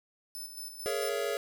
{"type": "tone with tremolo", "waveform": "10% pulse", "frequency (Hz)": 5274, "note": "E8", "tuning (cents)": 0, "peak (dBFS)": -33, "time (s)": [0.35, 1.09], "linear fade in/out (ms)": 0, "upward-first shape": "square", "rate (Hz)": 4.5, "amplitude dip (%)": 50}
{"type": "chord", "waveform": "square", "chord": "A# half-diminished seventh", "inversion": "third", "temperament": "just", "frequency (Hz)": [419.5, 466.2, 559.4, 671.3], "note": ["G#4", "A#4", "C#5", "E5"], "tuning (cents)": [17, 0, 16, 31], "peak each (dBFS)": [-35, -37, -36, -39], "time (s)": [0.86, 1.37], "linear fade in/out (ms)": 0}
{"effects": []}